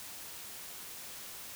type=silence; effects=white hiss -46 dBFS RMS until 1.55 s